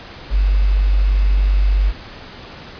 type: tone with quantisation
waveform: sine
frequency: 48.49 Hz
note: G1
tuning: 18 cents flat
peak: -11 dBFS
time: 0.3-1.93 s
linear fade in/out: 50 ms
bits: 6
effects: pink hiss -36 dBFS RMS until 2.79 s + resampled to 11025 Hz